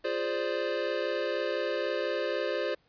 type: chord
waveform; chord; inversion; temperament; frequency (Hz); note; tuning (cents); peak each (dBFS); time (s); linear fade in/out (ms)
square; D half-diminished seventh; first; equal; 349.2 / 415.3 / 523.3 / 587.3; F4 / Ab4 / C5 / D5; 0 / 0 / 0 / 0; -37 / -36 / -33 / -35; 0.04-2.75; 10
effects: pink hiss -68 dBFS RMS until 2.88 s + resampled to 11025 Hz